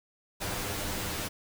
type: noise with comb filter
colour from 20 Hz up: pink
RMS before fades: -34 dBFS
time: 0.4-1.29 s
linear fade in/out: 20 ms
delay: 10 ms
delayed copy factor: +0.8
effects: none